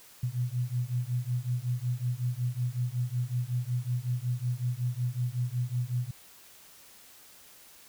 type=beating tone pair; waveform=sine; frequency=120.6 / 126 Hz; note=B2 / B2; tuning=-41 / +35 cents; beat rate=5.4 Hz; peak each=-31 dBFS; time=0.23-6.11 s; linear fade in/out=5 ms; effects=white hiss -54 dBFS RMS until 7.88 s